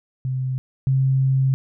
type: tone pair in turn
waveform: sine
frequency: 130 / 133.27 Hz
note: C3 / C3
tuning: -11 / +32 cents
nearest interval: unison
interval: 43 cents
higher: second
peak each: -21 / -15 dBFS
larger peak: second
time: 0.25-0.58 / 0.87-1.54 s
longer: second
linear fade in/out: 0 ms
effects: none